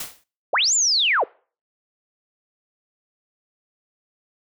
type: noise with exponential decay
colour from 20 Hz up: white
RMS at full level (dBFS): -27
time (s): 0-0.24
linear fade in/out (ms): 5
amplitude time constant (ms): 52
type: linear two-way sweep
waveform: sine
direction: up then down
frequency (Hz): 370 to 7459 to 370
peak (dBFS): -16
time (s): 0.53-1.24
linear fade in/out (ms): 5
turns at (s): 0.74
effects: noise-tail reverb RT60 0.4 s tail -24 dB re dry